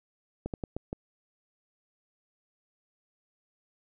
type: slowing click train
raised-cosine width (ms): 2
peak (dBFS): -20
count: 5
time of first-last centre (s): 0.46-0.929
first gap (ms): 78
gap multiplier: 1.28
effects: none

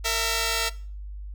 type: tone pair together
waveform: 5% pulse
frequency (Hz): 457.7 / 661.2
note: A#4 / E5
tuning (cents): -32 / +5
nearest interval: tritone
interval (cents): 637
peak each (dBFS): -15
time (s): 0.04-0.7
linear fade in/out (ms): 20
effects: noise-tail reverb RT60 0.4 s tail -19 dB re dry + added 50 Hz sine -34 dBFS peak until 1.34 s

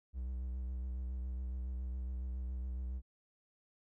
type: tone with vibrato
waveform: triangle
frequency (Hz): 63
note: B1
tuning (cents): +35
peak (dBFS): -35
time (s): 0.13-3.02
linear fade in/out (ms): 50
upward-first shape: triangle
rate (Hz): 7.2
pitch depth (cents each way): 49
effects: none

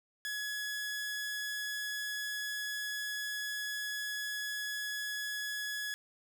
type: tone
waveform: sawtooth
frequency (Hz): 1688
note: G#6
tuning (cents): +28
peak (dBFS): -32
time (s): 0.25-5.94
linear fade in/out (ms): 0
effects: none

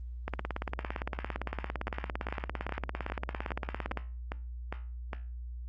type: two click trains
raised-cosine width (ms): 0.5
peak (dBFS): -18 / -20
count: 66 / 9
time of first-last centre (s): 0.28-3.973 / 1.88-5.132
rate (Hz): 17.6 / 2.46
effects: added 60 Hz sine -38 dBFS peak until 5.68 s + Opus 24 kbps

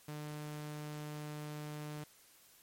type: tone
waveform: sawtooth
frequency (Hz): 150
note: D3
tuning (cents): +37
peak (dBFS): -38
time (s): 0.08-2.04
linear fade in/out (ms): 5
effects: white hiss -63 dBFS RMS until 2.62 s + MP3 64 kbps

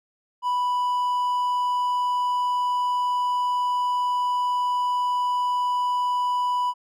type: tone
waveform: triangle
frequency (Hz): 987.8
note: B5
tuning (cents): 0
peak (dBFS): -19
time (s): 0.42-6.74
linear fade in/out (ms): 50
effects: none

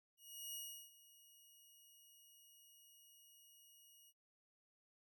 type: tone with ADSR envelope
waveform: 10% pulse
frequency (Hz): 2888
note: F#7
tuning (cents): -43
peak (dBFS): -37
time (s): 0.17-4.13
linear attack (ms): 370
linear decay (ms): 360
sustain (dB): -19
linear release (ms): 45
effects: noise-tail reverb RT60 0.1 s tail -20 dB re dry

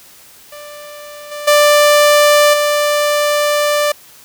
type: tone with level steps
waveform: sawtooth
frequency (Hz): 590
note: D5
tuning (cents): +8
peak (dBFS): -27 / -20 / -3 / -8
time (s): 0.52-3.92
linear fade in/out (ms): 5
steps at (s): 1.31 / 1.47 / 2.53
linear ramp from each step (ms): 10
effects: white hiss -42 dBFS RMS until 4.24 s

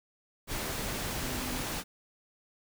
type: tone in noise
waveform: sine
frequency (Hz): 251.2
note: B3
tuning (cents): +30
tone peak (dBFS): -40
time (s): 1.19-1.67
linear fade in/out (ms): 50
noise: pink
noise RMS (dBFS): -35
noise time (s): 0.47-1.84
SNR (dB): -8
effects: none

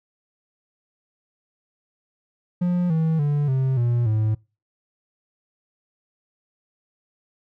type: tone with pitch steps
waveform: triangle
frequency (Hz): 177.4 / 160.81 / 145.77 / 132.13 / 119.78 / 108.57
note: F3 / E3 / D3 / C3 / A#2 / A2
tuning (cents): +27 / -43 / -13 / +17 / +47 / -23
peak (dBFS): -16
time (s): 2.61-4.35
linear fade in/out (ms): 10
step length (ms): 290
effects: noise-tail reverb RT60 0.3 s tail -25 dB re dry

